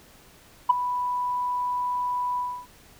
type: tone with ADSR envelope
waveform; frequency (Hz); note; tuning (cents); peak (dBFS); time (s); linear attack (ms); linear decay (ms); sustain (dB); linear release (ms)
sine; 987.8; B5; 0; -10; 0.69-2.67; 12; 14; -14; 290
effects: tanh soft clip ceiling -7 dBFS + pink hiss -53 dBFS RMS until 2.99 s